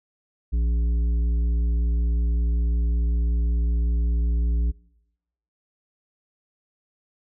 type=harmonic tone with a mistuned harmonic; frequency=58.27 Hz; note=A#1; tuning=in tune; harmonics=1 / 3 / 5 / 7; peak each=-19 / -36 / -41 / -48 dBFS; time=0.52-4.72 s; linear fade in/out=20 ms; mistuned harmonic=5; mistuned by=-32 cents; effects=noise-tail reverb RT60 0.9 s tail -24 dB re dry